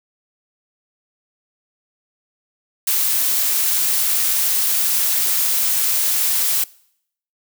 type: noise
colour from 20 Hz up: blue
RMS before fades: -18 dBFS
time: 2.87-6.64 s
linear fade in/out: 5 ms
effects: noise-tail reverb RT60 0.7 s tail -23 dB re dry